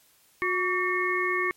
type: harmonic tone with a mistuned harmonic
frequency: 362.8 Hz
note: F#4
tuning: 34 cents flat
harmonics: 1 / 3 / 5 / 6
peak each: -29 / -29 / -29 / -29 dBFS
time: 0.42-1.51 s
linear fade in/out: 0 ms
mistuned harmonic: 3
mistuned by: +72 cents
effects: white hiss -61 dBFS RMS until 1.56 s + MP3 64 kbps